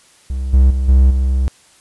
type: tone with level steps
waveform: triangle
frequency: 65.41 Hz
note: C2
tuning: in tune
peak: -16 / -4 / -12 / -4 / -10 dBFS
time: 0.3-1.48 s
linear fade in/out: 0 ms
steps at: 0.53 / 0.7 / 0.88 / 1.1 s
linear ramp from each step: 10 ms
effects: white hiss -49 dBFS RMS until 1.8 s + resampled to 24000 Hz